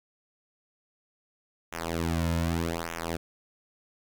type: tone with flanger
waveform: sawtooth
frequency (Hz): 83.4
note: E2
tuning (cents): +21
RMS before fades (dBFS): -30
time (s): 1.72-3.17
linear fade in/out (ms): 10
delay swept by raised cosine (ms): 0.22 to 2.62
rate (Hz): 0.83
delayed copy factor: -1
effects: none